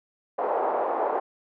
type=band-pass noise; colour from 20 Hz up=white; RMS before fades=-26 dBFS; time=0.38-1.2 s; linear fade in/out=10 ms; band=430 to 860 Hz; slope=24 dB/octave; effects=none